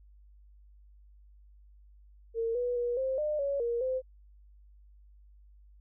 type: tone with pitch steps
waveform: sine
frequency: 457 / 489.3 / 481.5 / 527 / 603 / 560 / 471.5 / 517 Hz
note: A#4 / B4 / B4 / C5 / D5 / C#5 / A#4 / C5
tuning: -34 / -16 / -44 / +12 / +46 / +18 / +20 / -21 cents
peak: -28 dBFS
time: 2.34-4.02 s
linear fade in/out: 50 ms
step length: 210 ms
effects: added 50 Hz sine -54 dBFS peak until 5.8 s